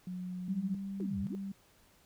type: tone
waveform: sine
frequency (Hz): 181.7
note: F#3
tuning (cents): -31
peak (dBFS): -37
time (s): 0.07-0.75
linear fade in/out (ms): 2
type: tone with tremolo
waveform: sine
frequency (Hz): 196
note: G3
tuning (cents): 0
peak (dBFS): -33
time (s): 0.48-1.52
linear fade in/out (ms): 5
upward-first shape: square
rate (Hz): 1.9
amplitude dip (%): 35
type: exponential two-way sweep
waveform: sine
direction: down then up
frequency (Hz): 425.8 to 71.6 to 410.9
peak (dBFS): -39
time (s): 1-1.35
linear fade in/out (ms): 0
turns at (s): 1.2
effects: pink hiss -65 dBFS RMS until 2.05 s